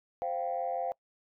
sine chord, C suspended fourth, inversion none, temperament equal, 523.3 / 698.5 / 784 Hz, C5 / F5 / G5, 0 / 0 / 0 cents, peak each -35 / -33 / -35 dBFS, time 0.22-0.92 s, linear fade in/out 0 ms, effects noise-tail reverb RT60 0.1 s tail -24 dB re dry + tanh soft clip ceiling -23 dBFS

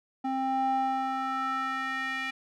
square tone with band-pass filter sweep, 264.4 Hz, C4, 18 cents sharp, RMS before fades -30 dBFS, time 0.24-2.31 s, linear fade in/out 10 ms, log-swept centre 590 to 2200 Hz, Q 3.2, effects none

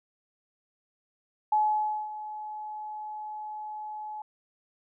sine tone with ADSR envelope, 852 Hz, G#5, 44 cents sharp, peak -20 dBFS, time 1.52-4.22 s, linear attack 5 ms, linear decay 560 ms, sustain -15 dB, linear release 3 ms, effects none

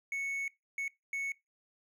triangle tone bursts at uneven times, 2211 Hz, C#7, 5 cents flat, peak -31 dBFS, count 3, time 0.12-0.48 / 0.78-0.88 / 1.13-1.32 s, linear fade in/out 2 ms, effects noise-tail reverb RT60 0.2 s tail -22 dB re dry

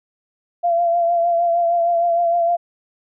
sine tone with vibrato, 685 Hz, F5, 34 cents flat, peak -14 dBFS, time 0.63-2.57 s, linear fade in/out 20 ms, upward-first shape triangle, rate 6.5 Hz, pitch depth 38 cents each way, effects none

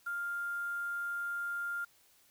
sine tone with quantisation, 1400 Hz, F6, 4 cents sharp, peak -34 dBFS, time 0.06-1.85 s, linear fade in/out 10 ms, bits 9, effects white hiss -66 dBFS RMS until 2.3 s

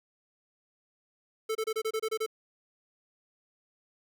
square tone bursts, 440.2 Hz, A4, 1 cent sharp, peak -29 dBFS, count 9, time 1.49-2.264 s, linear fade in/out 10 ms, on 62 ms, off 27 ms, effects none

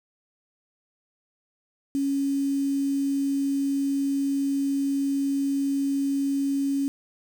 sine tone with quantisation, 277.2 Hz, C#4, in tune, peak -22 dBFS, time 1.95-6.88 s, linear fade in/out 0 ms, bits 7, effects none

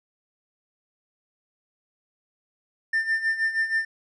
triangle tone with tremolo, 1794 Hz, A6, 33 cents sharp, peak -17 dBFS, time 2.93-3.85 s, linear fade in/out 5 ms, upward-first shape sine, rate 6.3 Hz, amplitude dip 75%, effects tanh soft clip ceiling -13 dBFS + resampled to 22050 Hz

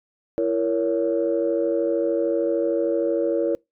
sine chord, A# diminished, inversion second, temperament just, 335.6 / 466.2 / 559.4 Hz, E4 / A#4 / C#5, +31 / 0 / +16 cents, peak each -23 dBFS, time 0.38-3.55 s, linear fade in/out 0 ms, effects noise-tail reverb RT60 0.2 s tail -26 dB re dry + tanh soft clip ceiling -11 dBFS

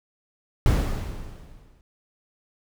brown noise with exponential decay, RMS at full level -17 dBFS, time 0.66-1.81 s, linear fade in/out 1 ms, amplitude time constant 250 ms, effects none

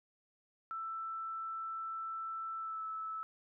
sine tone with pitch glide, 1327 to 1308 Hz, E6 to E6, +11 to -14 cents, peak -38 dBFS, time 0.71-3.23 s, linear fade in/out 0 ms, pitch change -25 cents, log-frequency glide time 2.56-2.84 s, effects none

